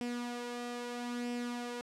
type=tone with flanger; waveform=sawtooth; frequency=241.9 Hz; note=B3; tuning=36 cents flat; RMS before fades=-39 dBFS; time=0.01-1.81 s; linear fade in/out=0 ms; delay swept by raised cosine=0.37 to 2.57 ms; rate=0.77 Hz; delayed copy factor=+0.5; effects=low-pass 9000 Hz 12 dB/octave